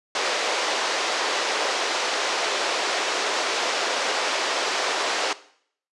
pink band-pass noise, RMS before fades -25 dBFS, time 0.15-5.33 s, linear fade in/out 2 ms, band 420 to 6300 Hz, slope 24 dB/octave, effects noise-tail reverb RT60 0.6 s tail -17 dB re dry + resampled to 24000 Hz

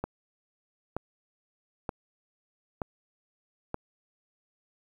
click train, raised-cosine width 1 ms, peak -17 dBFS, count 5, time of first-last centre 0.04-3.744 s, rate 1.08 Hz, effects 9-bit

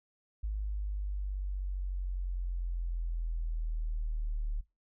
sine exponential sweep, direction down, 52.2 to 37.12 Hz, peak -31 dBFS, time 0.43-4.61 s, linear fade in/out 10 ms, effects noise-tail reverb RT60 0.2 s tail -17 dB re dry

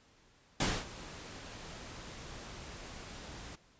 pink noise with ADSR envelope, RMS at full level -29 dBFS, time 0.6-3.56 s, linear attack 5 ms, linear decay 240 ms, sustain -18 dB, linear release 14 ms, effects pink hiss -65 dBFS RMS until 3.79 s + resampled to 16000 Hz

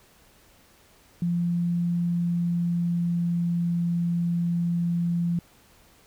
sine tone with pitch glide, 172.8 to 171.61 Hz, F3 to F3, -18 to -30 cents, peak -22 dBFS, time 1.22-5.39 s, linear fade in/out 2 ms, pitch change -12 cents, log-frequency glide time 1.89-3.83 s, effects pink hiss -57 dBFS RMS until 6.06 s

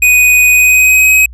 square tone with pitch glide, 2489 to 2534 Hz, D#7 to D#7, 0 to +31 cents, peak -5 dBFS, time 0.02-1.26 s, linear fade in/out 5 ms, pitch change +31 cents, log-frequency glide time 0.51-1.12 s, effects added 60 Hz sine -28 dBFS peak until 1.33 s

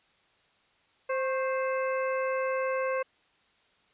harmonic tone with a mistuned harmonic, 523.3 Hz, C5, in tune, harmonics 1 / 2 / 3 / 4 / 5, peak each -28 / -34 / -38 / -40 / -42 dBFS, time 1.09-3.03 s, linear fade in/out 10 ms, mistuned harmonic 2, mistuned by +61 cents, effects white hiss -66 dBFS RMS until 3.93 s + resampled to 8000 Hz

